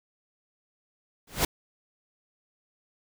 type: noise with exponential growth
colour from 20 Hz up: pink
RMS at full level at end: -19 dBFS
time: 1.27-1.45 s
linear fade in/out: 5 ms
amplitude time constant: 38 ms
effects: none